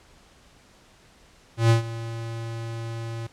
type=tone with ADSR envelope; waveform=square; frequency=114.8 Hz; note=A#2; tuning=26 cents flat; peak=-14 dBFS; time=1.57-3.27 s; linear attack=130 ms; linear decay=120 ms; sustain=-17 dB; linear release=6 ms; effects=pink hiss -55 dBFS RMS until 3.32 s + low-pass 8000 Hz 12 dB/octave